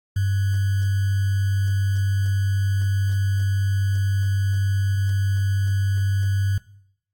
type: tone with sample-and-hold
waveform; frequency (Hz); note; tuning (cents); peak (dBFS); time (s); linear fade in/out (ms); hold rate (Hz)
sine; 98; G2; 0; -18; 0.16-6.58; 5; 1575
effects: noise-tail reverb RT60 0.7 s tail -19 dB re dry + AAC 64 kbps